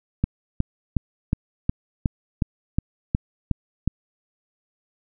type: click train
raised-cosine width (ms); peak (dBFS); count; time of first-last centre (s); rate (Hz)
5; -7; 11; 0.24-3.876; 2.75
effects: none